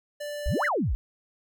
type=tone; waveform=square; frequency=587.3 Hz; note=D5; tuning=in tune; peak=-33 dBFS; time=0.2-0.69 s; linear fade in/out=10 ms
type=exponential two-way sweep; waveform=sine; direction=up then down; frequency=41.52 to 2093 to 41.52 Hz; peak=-23 dBFS; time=0.46-0.95 s; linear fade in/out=0 ms; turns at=0.65 s
effects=none